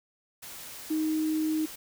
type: tone in noise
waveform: sine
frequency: 312.5 Hz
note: D#4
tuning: 8 cents sharp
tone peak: -25 dBFS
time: 0.9-1.66 s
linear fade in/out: 10 ms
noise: white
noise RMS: -43 dBFS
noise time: 0.42-1.76 s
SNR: +15 dB
effects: none